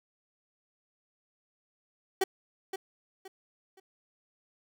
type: tone with echo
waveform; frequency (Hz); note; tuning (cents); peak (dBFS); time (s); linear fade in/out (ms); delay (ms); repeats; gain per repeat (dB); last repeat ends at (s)
30% pulse; 382.5; G4; -42; -21; 2.21-2.24; 5; 520; 3; -10; 3.8
effects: none